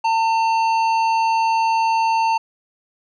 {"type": "tone with tanh clipping", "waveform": "triangle", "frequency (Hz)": 900, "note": "A5", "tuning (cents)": 39, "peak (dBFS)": -17, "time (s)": [0.04, 2.38], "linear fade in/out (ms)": 10, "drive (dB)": 15, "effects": []}